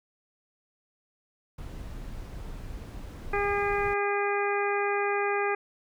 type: noise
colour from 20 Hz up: brown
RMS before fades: -39 dBFS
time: 1.58-3.94 s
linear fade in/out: 5 ms
type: harmonic tone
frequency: 405.6 Hz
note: G#4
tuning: 41 cents flat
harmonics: 1 / 2 / 3 / 4 / 5 / 6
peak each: -28 / -31 / -33 / -34 / -35 / -36 dBFS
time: 3.33-5.55 s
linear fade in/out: 5 ms
effects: none